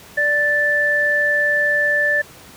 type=tone pair together; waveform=sine; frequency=587.3 / 1759.9 Hz; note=D5 / A6; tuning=0 / 0 cents; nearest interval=octave + perfect fifth; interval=1900 cents; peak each=-22 / -15 dBFS; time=0.17-2.22 s; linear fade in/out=10 ms; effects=pink hiss -42 dBFS RMS until 2.56 s + high-pass 80 Hz 12 dB/octave